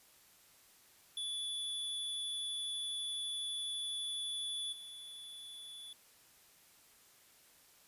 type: tone with level steps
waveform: square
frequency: 3448 Hz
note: A7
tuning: 36 cents flat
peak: -38 / -48 dBFS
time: 1.17-5.93 s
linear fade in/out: 2 ms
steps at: 4.72 s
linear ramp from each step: 10 ms
effects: white hiss -64 dBFS RMS until 7.87 s + resampled to 32000 Hz